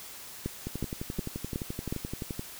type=two click trains; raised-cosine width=3 ms; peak=-18 / -21 dBFS; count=5 / 21; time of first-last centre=0.46-1.925 / 0.67-2.394 s; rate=2.73 / 11.6 Hz; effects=white hiss -45 dBFS RMS until 2.59 s